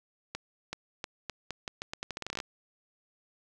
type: accelerating click train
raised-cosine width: 0.2 ms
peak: -18 dBFS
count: 19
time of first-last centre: 0.35-2.402 s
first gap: 380 ms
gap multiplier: 0.82
effects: none